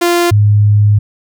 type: tone pair in turn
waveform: sawtooth / sine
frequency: 346.8 / 104.06 Hz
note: F4 / G#2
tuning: -12 / +4 cents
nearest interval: octave + major sixth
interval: 2084 cents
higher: first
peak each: -5 dBFS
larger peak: neither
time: 0.01-0.31 / 0.31-0.99 s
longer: second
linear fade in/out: 10 ms
effects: none